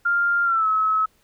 sine tone with pitch glide, 1398 to 1289.4 Hz, F6 to E6, +1 to -39 cents, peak -17 dBFS, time 0.05-1.06 s, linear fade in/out 10 ms, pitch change -140 cents, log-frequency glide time 0.44-0.67 s, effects pink hiss -62 dBFS RMS until 1.23 s

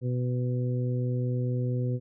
harmonic tone, 124.5 Hz, B2, 14 cents sharp, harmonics 1 / 2 / 3 / 4, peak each -26 / -35 / -38 / -38 dBFS, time 0.01-2 s, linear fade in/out 50 ms, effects none

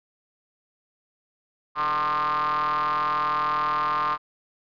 square ring-modulated tone, 76.7 Hz, D#2, 24 cents flat, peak -20 dBFS, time 1.75-4.18 s, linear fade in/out 50 ms, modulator 1130 Hz, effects resampled to 11025 Hz

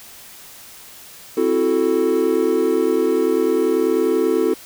triangle chord, F# half-diminished seventh, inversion second, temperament equal, 261.6 / 329.6 / 370 / 440 Hz, C4 / E4 / F#4 / A4, 0 / 0 / 0 / 0 cents, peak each -22 / -19 / -18 / -17 dBFS, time 1.37-4.54 s, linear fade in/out 5 ms, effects white hiss -41 dBFS RMS until 4.65 s

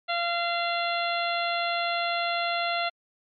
harmonic tone, 688 Hz, F5, 26 cents flat, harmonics 1 / 2 / 3 / 4 / 5 / 6, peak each -28 / -31 / -33 / -34 / -35 / -36 dBFS, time 0.08-2.9 s, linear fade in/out 20 ms, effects MP3 64 kbps

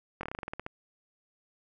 slowing click train, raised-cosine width 0.5 ms, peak -21 dBFS, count 12, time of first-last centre 0.21-0.664 s, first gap 22 ms, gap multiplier 1.12, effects none

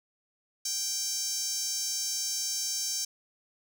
sawtooth tone with high-pass filter, 784 Hz, G5, in tune, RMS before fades -32 dBFS, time 0.65-3.05 s, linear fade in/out 5 ms, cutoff 5900 Hz, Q 5.4, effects none

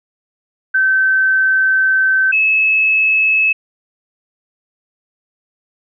sine tone pair in turn, 1541 / 2592 Hz, G6 / E7, -30 / -30 cents, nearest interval major sixth, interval 900 cents, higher second, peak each -10 dBFS, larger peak neither, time 0.74-2.32 / 2.32-3.53 s, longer first, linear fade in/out 10 ms, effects none

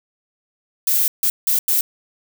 violet noise bursts at uneven times, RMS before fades -17 dBFS, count 4, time 0.87-1.08 / 1.23-1.3 / 1.47-1.59 / 1.68-1.81 s, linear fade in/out 2 ms, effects none

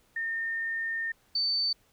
sine tone pair in turn, 1821 / 4550 Hz, A#6 / C#8, -41 / +44 cents, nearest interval octave + major third, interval 1585 cents, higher second, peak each -29 / -25 dBFS, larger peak second, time 0.16-1.12 / 1.35-1.73 s, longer first, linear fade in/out 5 ms, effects pink hiss -66 dBFS RMS until 1.92 s

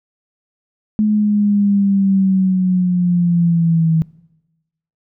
sine linear sweep, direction down, 213.9 to 160 Hz, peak -11 dBFS, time 0.99-4.02 s, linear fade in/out 0 ms, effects noise-tail reverb RT60 1.0 s tail -22 dB re dry

